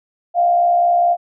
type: tone with frequency modulation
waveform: sine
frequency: 698.5 Hz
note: F5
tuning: in tune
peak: -11 dBFS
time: 0.34-1.17 s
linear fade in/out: 50 ms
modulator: 64.5 Hz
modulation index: 0.41
effects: none